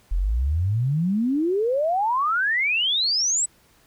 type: exponential sweep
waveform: sine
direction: up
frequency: 39.76 to 8070 Hz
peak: -19 dBFS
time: 0.11-3.46 s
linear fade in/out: 10 ms
effects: pink hiss -58 dBFS RMS until 3.86 s